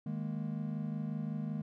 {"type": "chord", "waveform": "triangle", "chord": "D# suspended fourth", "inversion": "none", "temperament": "equal", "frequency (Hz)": [155.56, 207.7, 233.1], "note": ["D#3", "G#3", "A#3"], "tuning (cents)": [0, 0, 0], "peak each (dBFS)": [-36, -37, -39], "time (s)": [0.06, 1.62], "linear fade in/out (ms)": 5, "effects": []}